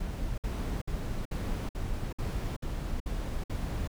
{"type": "noise bursts", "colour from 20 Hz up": "brown", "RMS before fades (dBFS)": -33, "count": 9, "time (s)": [0, 3.876], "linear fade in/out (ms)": 5, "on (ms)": 380, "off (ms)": 57, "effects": []}